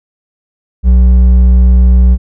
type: tone with hard clipping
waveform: sine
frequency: 61.74 Hz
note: B1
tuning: in tune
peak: -4 dBFS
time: 0.83-2.18 s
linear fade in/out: 50 ms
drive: 5 dB
effects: none